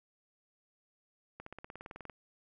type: accelerating click train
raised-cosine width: 0.5 ms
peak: -30 dBFS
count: 14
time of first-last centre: 1.4-2.098 s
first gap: 64 ms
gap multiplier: 0.97
effects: none